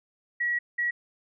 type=tone bursts at uneven times; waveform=sine; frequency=1920 Hz; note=B6; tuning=49 cents flat; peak=-24 dBFS; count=2; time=0.4-0.59 / 0.78-0.91 s; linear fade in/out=10 ms; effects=none